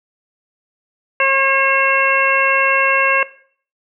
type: harmonic tone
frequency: 541 Hz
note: C#5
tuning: 42 cents flat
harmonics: 1 / 2 / 3 / 4 / 5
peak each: -18 / -18 / -18 / -18 / -18 dBFS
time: 1.2-3.23 s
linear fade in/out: 2 ms
effects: noise-tail reverb RT60 0.5 s tail -17 dB re dry